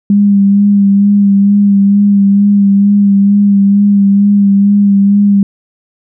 sine tone with vibrato, 200.8 Hz, G3, 42 cents sharp, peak -4 dBFS, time 0.1-5.43 s, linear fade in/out 2 ms, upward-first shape sine, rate 2.2 Hz, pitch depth 25 cents each way, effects none

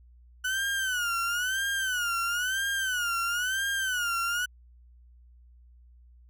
35% pulse tone with vibrato, 1484 Hz, F#6, 5 cents sharp, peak -25 dBFS, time 0.44-4.46 s, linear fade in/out 10 ms, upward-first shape sine, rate 1 Hz, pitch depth 140 cents each way, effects added 60 Hz sine -52 dBFS peak until 6.29 s

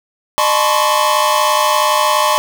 45% pulse tone cluster, 607 / 867 / 1008 / 1065 / 1117 Hz, D#5 / A5 / B5 / C6 / C#6, -43 / -26 / +35 / +30 / +13 cents, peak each -18 dBFS, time 0.38-2.38 s, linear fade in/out 0 ms, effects none

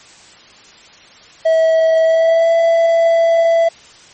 triangle tone with pitch glide, 647 to 665.6 Hz, E5 to E5, -32 to +17 cents, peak -7 dBFS, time 1.45-3.69 s, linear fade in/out 10 ms, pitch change +49 cents, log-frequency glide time 2.02-2.53 s, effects white hiss -42 dBFS RMS until 4.13 s + MP3 32 kbps

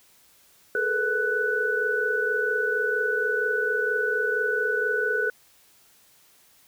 sine tone cluster, 422.7 / 447 / 489 / 1488 Hz, G#4 / A4 / B4 / F#6, +31 / +27 / -17 / +9 cents, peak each -29 / -31 / -31 / -24 dBFS, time 0.75-5.3 s, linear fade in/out 2 ms, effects white hiss -58 dBFS RMS until 6.67 s

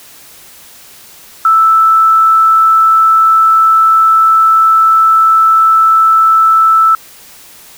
sine tone, 1318.5 Hz, E6, in tune, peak -4 dBFS, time 1.45-6.95 s, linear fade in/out 2 ms, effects white hiss -37 dBFS RMS until 7.77 s

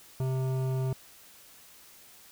sine tone with hard clipping, 130.81 Hz, C3, in tune, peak -29 dBFS, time 0.2-0.93 s, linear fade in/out 2 ms, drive 13 dB, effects white hiss -54 dBFS RMS until 2.31 s

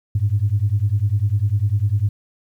sine beating tone pair, 98 / 108 Hz, G2 / A2, 0 / -32 cents, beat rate 10 Hz, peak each -18 dBFS, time 0.15-2.09 s, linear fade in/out 5 ms, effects tanh soft clip ceiling -8 dBFS + 9-bit

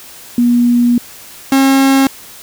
sine / 45% pulse tone pair in turn, 240.7 / 270.2 Hz, B3 / C#4, -44 / -44 cents, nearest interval major second, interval 200 cents, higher second, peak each -7 dBFS, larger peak neither, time 0.38-0.98 / 1.52-2.07 s, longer first, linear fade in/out 2 ms, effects white hiss -35 dBFS RMS until 2.42 s

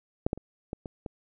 clicks, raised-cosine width 2 ms, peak -11 / -14 / -28 / -20 / -24 / -22 dBFS, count 6, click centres 0.265 / 0.331 / 0.376 / 0.731 / 0.858 / 1.062 s, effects none

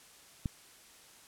click, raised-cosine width 5 ms, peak -20 dBFS, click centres 0.458 s, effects white hiss -57 dBFS RMS until 1.27 s + low-pass 11000 Hz 12 dB/octave

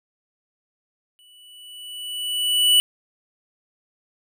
square tone with exponential growth, 2960 Hz, F#7, in tune, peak -12 dBFS, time 1.19-2.8 s, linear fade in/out 0 ms, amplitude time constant 350 ms, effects none

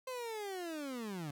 30% pulse linear sweep, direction down, 523.3 to 138.3 Hz, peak -37 dBFS, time 0.07-1.31 s, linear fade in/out 5 ms, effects none

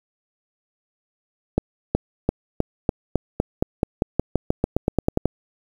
accelerating click train, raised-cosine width 2 ms, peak -4 dBFS, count 20, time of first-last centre 1.58-5.256 s, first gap 370 ms, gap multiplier 0.92, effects 7-bit

